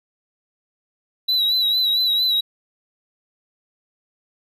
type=tone with vibrato; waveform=triangle; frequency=3929 Hz; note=B7; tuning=10 cents flat; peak=-15 dBFS; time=1.28-2.41 s; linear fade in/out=10 ms; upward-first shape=sine; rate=4.4 Hz; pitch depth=51 cents each way; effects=none